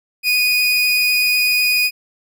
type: tone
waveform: 30% pulse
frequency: 2477 Hz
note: D#7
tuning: 8 cents flat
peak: -11 dBFS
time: 0.23-1.91 s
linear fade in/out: 50 ms
effects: none